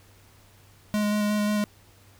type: tone with vibrato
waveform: square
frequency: 208.9 Hz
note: G#3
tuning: 10 cents sharp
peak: -23 dBFS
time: 0.94-1.64 s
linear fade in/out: 0 ms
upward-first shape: square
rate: 5.6 Hz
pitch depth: 10 cents each way
effects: added 98 Hz sine -56 dBFS peak until 2.19 s + pink hiss -57 dBFS RMS until 2.19 s